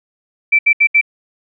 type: tone bursts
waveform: sine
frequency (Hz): 2331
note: D7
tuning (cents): -14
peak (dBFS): -7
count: 4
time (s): 0.52-1.013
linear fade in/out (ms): 10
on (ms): 70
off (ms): 71
effects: none